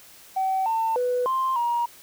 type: tone with pitch steps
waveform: sine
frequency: 763 / 898 / 495.3 / 1049 / 948 Hz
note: G5 / A5 / B4 / C6 / A#5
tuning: -47 / +35 / +5 / +4 / +29 cents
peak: -20 dBFS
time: 0.36-1.86 s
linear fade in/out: 10 ms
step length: 300 ms
effects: tanh soft clip ceiling -17 dBFS + white hiss -49 dBFS RMS until 2.02 s